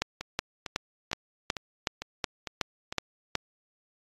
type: two click trains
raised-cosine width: 0.2 ms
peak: -17 / -9 dBFS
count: 7 / 10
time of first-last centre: 0.21-2.925 / 0.02-3.353 s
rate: 2.21 / 2.7 Hz
effects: AAC 32 kbps